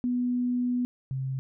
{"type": "tone pair in turn", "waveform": "sine", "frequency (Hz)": [246.5, 132.71], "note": ["B3", "C3"], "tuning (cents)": [-3, 25], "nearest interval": "major seventh", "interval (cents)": 1072, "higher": "first", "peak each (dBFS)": [-24, -28], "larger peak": "first", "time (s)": [[0.04, 0.85], [1.11, 1.39]], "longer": "first", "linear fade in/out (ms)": 0, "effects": []}